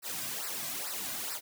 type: noise with flanger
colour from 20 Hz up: white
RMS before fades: -37 dBFS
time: 0.02-1.41 s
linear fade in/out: 50 ms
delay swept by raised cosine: 0.3 to 2.3 ms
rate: 2.3 Hz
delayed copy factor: -0.85
effects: none